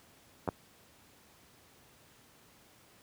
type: clicks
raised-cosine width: 1 ms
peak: -19 / -16 dBFS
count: 2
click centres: 0.477 / 0.488 s
effects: pink hiss -61 dBFS RMS until 3.02 s + high-pass 80 Hz 12 dB/octave